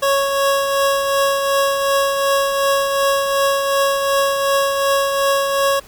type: tone with tremolo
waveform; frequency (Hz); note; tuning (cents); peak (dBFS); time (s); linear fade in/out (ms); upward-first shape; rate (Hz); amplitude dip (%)
25% pulse; 553; C#5; -4; -9; 0.02-5.8; 10; triangle; 2.7; 45
effects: pink hiss -44 dBFS RMS until 5.87 s